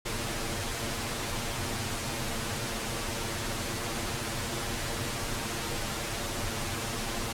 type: noise with comb filter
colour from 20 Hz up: pink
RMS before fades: -33 dBFS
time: 0.05-7.33 s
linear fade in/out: 10 ms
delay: 8.7 ms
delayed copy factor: +0.75
effects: low-pass 11000 Hz 12 dB/octave